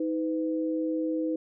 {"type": "tone pair together", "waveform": "sine", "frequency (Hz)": [316.9, 503], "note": ["D#4", "B4"], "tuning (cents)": [32, 32], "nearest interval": "minor sixth", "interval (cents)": 800, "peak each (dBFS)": [-27, -32], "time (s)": [0, 1.36], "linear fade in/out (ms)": 5, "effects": []}